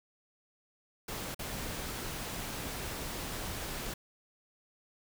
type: noise with dropouts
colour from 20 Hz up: pink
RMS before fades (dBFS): -39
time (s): 1.08-3.94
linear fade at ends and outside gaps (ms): 5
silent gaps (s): 1.346-1.391
effects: none